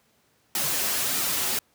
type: noise with flanger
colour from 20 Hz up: white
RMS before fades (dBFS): -26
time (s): 0.55-1.59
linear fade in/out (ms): 2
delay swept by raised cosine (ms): 1.8 to 6.7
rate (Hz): 1.6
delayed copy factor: -0.6
effects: pink hiss -65 dBFS RMS until 1.74 s + high-pass 100 Hz 12 dB/octave